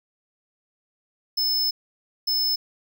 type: tone bursts at uneven times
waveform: square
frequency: 5230 Hz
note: E8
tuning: 15 cents flat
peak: -21 dBFS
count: 2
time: 1.37-1.71 / 2.27-2.56 s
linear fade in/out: 10 ms
effects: none